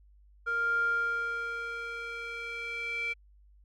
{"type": "tone with band-pass filter sweep", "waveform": "square", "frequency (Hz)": 466.2, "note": "A#4", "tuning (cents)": 0, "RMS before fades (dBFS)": -33, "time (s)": [0.46, 3.14], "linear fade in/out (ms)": 20, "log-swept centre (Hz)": [1300, 2300], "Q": 8, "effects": ["added 50 Hz sine -56 dBFS peak until 3.64 s"]}